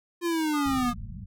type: linear sweep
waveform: square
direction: down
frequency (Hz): 350 to 233.9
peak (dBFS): -25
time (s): 0.21-0.94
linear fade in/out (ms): 50
type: tone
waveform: triangle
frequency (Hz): 1223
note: D#6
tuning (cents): -30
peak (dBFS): -29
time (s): 0.53-0.94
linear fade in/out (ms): 20
type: low-pass noise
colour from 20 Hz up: pink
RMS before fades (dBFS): -38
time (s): 0.65-1.26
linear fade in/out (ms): 10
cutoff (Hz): 220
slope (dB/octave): 96
effects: none